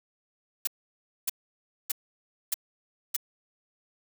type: noise bursts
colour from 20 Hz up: blue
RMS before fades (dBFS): -27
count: 5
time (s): 0.65-3.165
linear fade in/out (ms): 5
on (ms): 23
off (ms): 600
effects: none